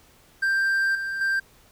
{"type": "tone with level steps", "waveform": "triangle", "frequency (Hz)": 1578, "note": "G6", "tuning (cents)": 11, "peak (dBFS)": [-18, -25, -19], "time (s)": [0.42, 1.4], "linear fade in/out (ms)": 10, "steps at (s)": [0.95, 1.21], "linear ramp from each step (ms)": 2, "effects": ["pink hiss -56 dBFS RMS until 1.71 s"]}